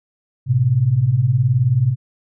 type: beating tone pair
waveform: sine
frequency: 110 / 129 Hz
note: A2 / C3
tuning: 0 / -24 cents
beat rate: 19 Hz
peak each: -18 / -14 dBFS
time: 0.46-1.96 s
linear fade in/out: 50 ms
effects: none